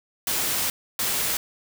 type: noise bursts at uneven times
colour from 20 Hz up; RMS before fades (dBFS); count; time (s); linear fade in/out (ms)
white; -25; 2; 0.27-0.7 / 0.99-1.37; 2
effects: none